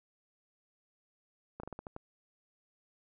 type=slowing click train; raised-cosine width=1 ms; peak=-28 dBFS; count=7; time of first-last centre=1.6-1.964 s; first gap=34 ms; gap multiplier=1.23; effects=none